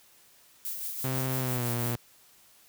violet noise with tremolo, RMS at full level -34 dBFS, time 0.65-1.95 s, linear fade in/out 0 ms, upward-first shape sine, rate 6 Hz, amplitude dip 40%
sawtooth tone with pitch glide, 130.81 to 119.26 Hz, C3 to A#2, 0 to +40 cents, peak -25 dBFS, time 1.04-1.96 s, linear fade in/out 5 ms, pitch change -160 cents, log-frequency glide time 1.39-1.7 s
effects white hiss -59 dBFS RMS until 2.68 s

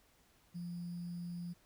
sine tone with sample-and-hold, 173.9 Hz, F3, 7 cents flat, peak -40 dBFS, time 0.54-1.54 s, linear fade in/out 20 ms, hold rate 4900 Hz, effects pink hiss -69 dBFS RMS until 1.65 s

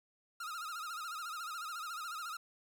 45% pulse tone with vibrato, 1318.5 Hz, E6, in tune, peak -40 dBFS, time 0.4-2.37 s, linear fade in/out 5 ms, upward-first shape sine, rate 14 Hz, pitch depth 120 cents each way, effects 13-bit

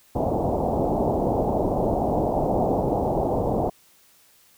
white low-pass noise, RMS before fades -23 dBFS, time 0.15-3.7 s, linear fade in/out 10 ms, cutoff 820 Hz, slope 48 dB/octave, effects white hiss -57 dBFS RMS until 4.57 s

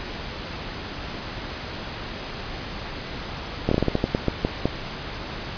slowing click train, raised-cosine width 2 ms, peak -6 dBFS, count 12, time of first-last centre 3.69-4.656 s, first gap 24 ms, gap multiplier 1.24, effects pink hiss -33 dBFS RMS until 5.57 s + resampled to 11025 Hz

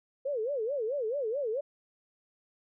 sine tone with vibrato, 501 Hz, B4, 25 cents sharp, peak -29 dBFS, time 0.25-1.61 s, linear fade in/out 10 ms, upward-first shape sine, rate 4.6 Hz, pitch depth 270 cents each way, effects none

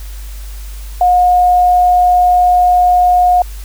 sine tone, 719 Hz, F#5, 50 cents flat, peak -6 dBFS, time 1.01-3.42 s, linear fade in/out 2 ms, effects added 50 Hz sine -24 dBFS peak until 3.64 s + white hiss -38 dBFS RMS until 3.64 s

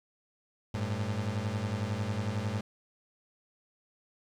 30% pulse beating tone pair, 99.1 / 110.1 Hz, G2 / A2, +19 / +2 cents, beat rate 11 Hz, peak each -31 dBFS, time 0.74-2.61 s, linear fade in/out 5 ms, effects low-pass 7000 Hz 12 dB/octave + 10-bit

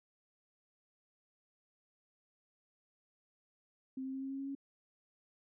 sine tone with pitch steps, 262.8 / 264.9 / 267.1 / 269.3 / 271.4 / 273.6 / 275.9 Hz, C4 / C4 / C4 / C#4 / C#4 / C#4 / C#4, +8 / +22 / +36 / -50 / -36 / -23 / -8 cents, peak -38 dBFS, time 3.97-4.551 s, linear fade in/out 5 ms, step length 83 ms, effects none

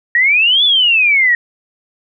sine exponential two-way sweep, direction up then down, 1864.7 to 3520 to 1864.7 Hz, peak -8 dBFS, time 0.15-1.35 s, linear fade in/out 2 ms, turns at 0.64 s, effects none

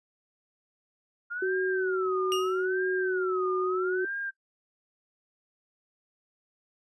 sine tone with vibrato, 1396.9 Hz, F6, in tune, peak -31 dBFS, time 1.3-4.31 s, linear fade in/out 20 ms, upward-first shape sine, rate 0.78 Hz, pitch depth 250 cents each way
sine tone with pitch glide, 374.6 to 369.7 Hz, F#4 to F#4, +21 to -1 cents, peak -25 dBFS, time 1.42-4.05 s, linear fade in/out 5 ms, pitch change -22 cents, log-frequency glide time 2.01-3.81 s
40% pulse tone with exponential decay, 2841 Hz, F7, 29 cents sharp, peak -26 dBFS, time 2.32-2.65 s, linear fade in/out 0 ms, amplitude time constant 71 ms
effects noise-tail reverb RT60 0.1 s tail -17 dB re dry + resampled to 24000 Hz

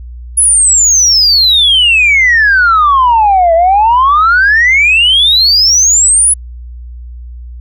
sine exponential two-way sweep, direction down then up, 10548 to 651 to 10380 Hz, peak -3 dBFS, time 0.37-6.34 s, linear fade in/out 10 ms, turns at 3.54 s, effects tanh soft clip ceiling -1 dBFS + added 60 Hz sine -24 dBFS peak until 7.6 s

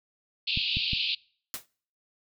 pink band-pass noise, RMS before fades -29 dBFS, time 0.47-1.15 s, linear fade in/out 5 ms, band 2500 to 4600 Hz, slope 96 dB/octave
clicks, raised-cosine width 5 ms, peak -20 dBFS, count 3, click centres 0.574 / 0.77 / 0.933 s
white noise with exponential decay, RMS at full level -31 dBFS, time 1.54-1.66 s, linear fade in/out 0 ms, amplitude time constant 26 ms
effects noise-tail reverb RT60 0.5 s tail -25 dB re dry

